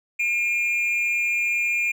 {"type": "tone with amplitude modulation", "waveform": "triangle", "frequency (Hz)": 2405, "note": "D7", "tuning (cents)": 41, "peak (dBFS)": -16, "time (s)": [0.19, 1.92], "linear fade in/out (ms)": 10, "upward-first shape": "sine", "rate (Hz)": 222, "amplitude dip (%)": 60, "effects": []}